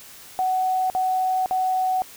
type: tone bursts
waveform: sine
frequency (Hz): 747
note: F#5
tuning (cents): +16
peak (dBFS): -19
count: 3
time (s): 0.39-2.02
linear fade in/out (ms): 0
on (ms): 510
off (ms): 50
effects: white hiss -44 dBFS RMS until 2.16 s